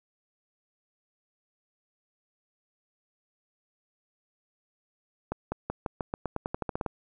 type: accelerating click train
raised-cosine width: 1 ms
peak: -16 dBFS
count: 15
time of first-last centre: 5.32-6.862 s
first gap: 200 ms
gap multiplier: 0.9
effects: none